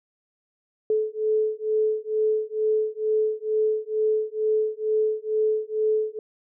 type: beating tone pair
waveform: sine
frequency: 431.5 / 433.7 Hz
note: A4 / A4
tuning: -34 / -25 cents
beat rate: 2.2 Hz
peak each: -24 dBFS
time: 0.9-6.19 s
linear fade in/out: 2 ms
effects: none